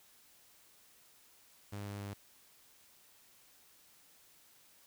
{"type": "tone with pitch steps", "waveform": "sawtooth", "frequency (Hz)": [102, 101.3, 100.6], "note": ["G#2", "G#2", "G2"], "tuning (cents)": [-31, -43, 45], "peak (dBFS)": -37, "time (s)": [1.72, 2.14], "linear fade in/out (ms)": 10, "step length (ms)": 140, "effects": ["white hiss -64 dBFS RMS until 4.86 s"]}